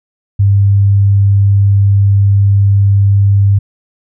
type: tone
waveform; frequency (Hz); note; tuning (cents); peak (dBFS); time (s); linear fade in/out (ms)
sine; 99.7; G2; +30; -5; 0.39-3.59; 10
effects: none